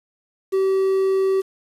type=tone with quantisation; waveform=triangle; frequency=384.1 Hz; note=G4; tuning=35 cents flat; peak=-14 dBFS; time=0.52-1.42 s; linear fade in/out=20 ms; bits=7; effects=resampled to 32000 Hz